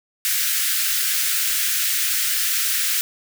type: high-pass noise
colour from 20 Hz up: white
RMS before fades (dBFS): -21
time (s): 0.25-3.01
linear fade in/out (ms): 0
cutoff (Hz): 1400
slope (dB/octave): 48
effects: none